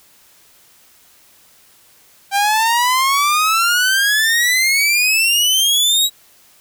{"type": "exponential sweep", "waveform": "sawtooth", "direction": "up", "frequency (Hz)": [784, 3883], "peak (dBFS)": -9, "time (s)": [2.31, 6.1], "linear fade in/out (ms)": 50, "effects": ["white hiss -50 dBFS RMS until 6.6 s"]}